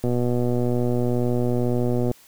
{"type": "click train", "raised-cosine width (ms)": 2, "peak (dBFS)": -11, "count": 254, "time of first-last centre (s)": [0.04, 2.114], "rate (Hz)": 122, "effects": ["white hiss -52 dBFS RMS until 2.27 s"]}